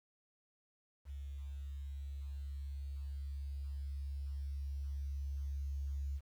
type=tone with level ramp; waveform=sine; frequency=69.6 Hz; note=C#2; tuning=8 cents sharp; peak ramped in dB=-42 to -36 dBFS; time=1.05-6.21 s; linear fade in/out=50 ms; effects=11-bit